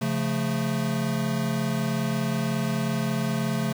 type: chord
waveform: square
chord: Db augmented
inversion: none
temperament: equal with one note detuned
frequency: 137.87 / 174.61 / 220 Hz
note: Db3 / F3 / A3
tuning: -9 / 0 / 0 cents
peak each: -29 / -31 / -28 dBFS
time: 0.01-3.73 s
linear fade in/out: 10 ms
effects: 8-bit